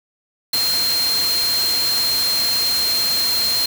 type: tone in noise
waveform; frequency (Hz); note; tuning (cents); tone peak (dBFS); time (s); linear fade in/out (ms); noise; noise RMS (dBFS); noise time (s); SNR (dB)
sine; 4186; C8; 0; -17; 0.53-3.66; 5; white; -24; 0.53-3.66; +4
effects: none